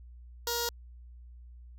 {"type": "tone with notch filter", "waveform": "5% pulse", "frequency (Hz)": 472.6, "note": "A#4", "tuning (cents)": 24, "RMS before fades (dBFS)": -32, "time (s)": [0.47, 0.69], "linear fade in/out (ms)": 2, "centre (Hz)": 2300, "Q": 0.67, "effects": ["added 60 Hz sine -47 dBFS peak until 1.78 s"]}